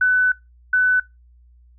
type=tone pair in turn; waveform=sine; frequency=1500 / 1500 Hz; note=F#6 / F#6; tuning=+23 / +23 cents; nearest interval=unison; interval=0 cents; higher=neither; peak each=-13 dBFS; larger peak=neither; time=0.01-0.32 / 0.73-1 s; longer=first; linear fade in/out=5 ms; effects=noise-tail reverb RT60 0.2 s tail -22 dB re dry + added 60 Hz sine -48 dBFS peak until 1.78 s